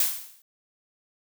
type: noise with exponential decay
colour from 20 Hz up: blue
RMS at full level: -20 dBFS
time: 0-0.42 s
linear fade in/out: 2 ms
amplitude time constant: 90 ms
effects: none